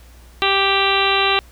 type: harmonic tone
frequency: 392 Hz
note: G4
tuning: in tune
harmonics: 1 / 2 / 3 / 4 / 5 / 6 / 7 / 8 / 9 / 10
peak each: -22 / -22 / -21 / -27 / -27 / -25 / -21 / -25 / -27 / -23 dBFS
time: 0.42-1.39 s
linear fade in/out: 0 ms
effects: added 60 Hz sine -42 dBFS peak until 1.51 s + pink hiss -50 dBFS RMS until 1.51 s